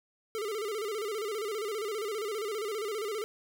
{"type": "tone with vibrato", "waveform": "square", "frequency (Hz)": 424, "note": "G#4", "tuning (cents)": 36, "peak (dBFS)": -33, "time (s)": [0.35, 3.24], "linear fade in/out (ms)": 0, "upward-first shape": "square", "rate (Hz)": 15, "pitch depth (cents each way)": 87, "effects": []}